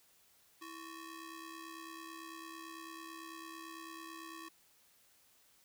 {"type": "ring-modulated tone", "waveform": "sawtooth", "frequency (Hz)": 725, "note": "F#5", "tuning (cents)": -35, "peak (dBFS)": -40, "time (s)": [0.61, 4.49], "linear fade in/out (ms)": 10, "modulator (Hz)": 397, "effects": ["white hiss -68 dBFS RMS until 5.64 s"]}